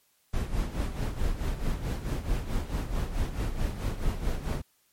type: noise with tremolo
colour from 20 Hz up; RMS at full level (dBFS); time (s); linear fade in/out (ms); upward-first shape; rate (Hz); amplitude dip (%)
brown; -27; 0.33-4.62; 10; sine; 4.6; 65
effects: white hiss -68 dBFS RMS until 4.92 s + MP3 64 kbps